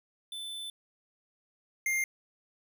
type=tone pair in turn; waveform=square; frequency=3520 / 2111 Hz; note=A7 / C7; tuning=0 / +15 cents; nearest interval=major sixth; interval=885 cents; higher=first; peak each=-38 / -28 dBFS; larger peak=second; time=0.32-0.7 / 1.86-2.04 s; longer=first; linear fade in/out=2 ms; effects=none